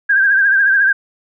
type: tone with vibrato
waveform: sine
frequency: 1595 Hz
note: G6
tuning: 30 cents sharp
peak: -9 dBFS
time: 0.09-0.93 s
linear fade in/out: 10 ms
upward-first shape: triangle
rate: 14 Hz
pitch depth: 74 cents each way
effects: none